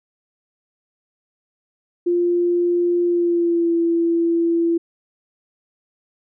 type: tone with pitch glide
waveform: sine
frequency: 349.2 to 336.3 Hz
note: F4 to E4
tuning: 0 to +35 cents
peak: -15 dBFS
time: 2.06-4.78 s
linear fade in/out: 10 ms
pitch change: -65 cents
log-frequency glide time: 3.04-3.75 s
effects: none